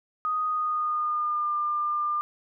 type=tone with pitch glide; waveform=sine; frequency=1244.5 to 1198.6 Hz; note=D#6 to D6; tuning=0 to +35 cents; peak=-24 dBFS; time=0.25-2.21 s; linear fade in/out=0 ms; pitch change=-65 cents; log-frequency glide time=0.46-1.53 s; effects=none